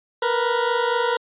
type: tone pair together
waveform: 20% pulse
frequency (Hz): 466.2 / 490.4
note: A#4 / B4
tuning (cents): 0 / -12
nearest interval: minor second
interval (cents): 88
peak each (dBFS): -17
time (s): 0.22-1.17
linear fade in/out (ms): 5
effects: resampled to 8000 Hz